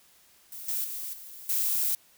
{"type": "noise with level steps", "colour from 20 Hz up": "violet", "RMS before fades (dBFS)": [-41, -30, -36, -45, -27], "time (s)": [0.52, 1.95], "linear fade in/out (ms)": 2, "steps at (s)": [0.68, 0.84, 1.13, 1.49], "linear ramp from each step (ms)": 5, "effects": ["white hiss -60 dBFS RMS until 2.17 s"]}